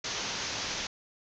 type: low-pass noise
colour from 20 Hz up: white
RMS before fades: -35 dBFS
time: 0.04-0.87 s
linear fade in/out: 5 ms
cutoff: 6600 Hz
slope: 96 dB/octave
effects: none